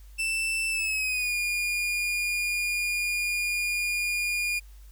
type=tone with pitch glide; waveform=40% pulse; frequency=2663 to 2428 Hz; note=E7 to D#7; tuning=+17 to -43 cents; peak=-25 dBFS; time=0.18-4.6 s; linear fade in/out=20 ms; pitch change=-160 cents; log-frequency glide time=0.68-1.35 s; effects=added 50 Hz sine -45 dBFS peak until 4.91 s + white hiss -61 dBFS RMS until 4.91 s